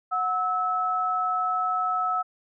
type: tone pair together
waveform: sine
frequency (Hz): 733 / 1300.4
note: F#5 / E6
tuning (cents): -16 / -24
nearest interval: minor seventh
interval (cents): 992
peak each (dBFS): -28 / -24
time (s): 0.11-2.23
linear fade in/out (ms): 20
effects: none